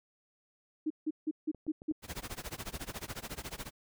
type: tone bursts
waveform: sine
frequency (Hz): 309.9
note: D#4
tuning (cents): -7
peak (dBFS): -29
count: 6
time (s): 0.86-1.924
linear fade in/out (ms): 10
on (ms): 44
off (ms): 160
type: clicks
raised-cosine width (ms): 2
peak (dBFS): -35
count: 6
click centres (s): 1.547 / 1.667 / 1.819 / 1.913 / 2.197 / 2.233
type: noise with tremolo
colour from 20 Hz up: pink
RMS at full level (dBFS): -39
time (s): 2.02-3.71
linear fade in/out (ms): 50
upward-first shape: sine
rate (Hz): 14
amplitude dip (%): 95
effects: none